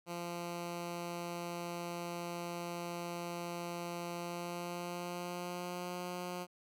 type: tone with pitch glide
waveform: 10% pulse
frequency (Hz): 172.8 to 178.58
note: F3 to F3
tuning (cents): -18 to +39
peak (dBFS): -31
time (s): 0.06-6.47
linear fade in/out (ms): 50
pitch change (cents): +57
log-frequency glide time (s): 4.15-5.98
effects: none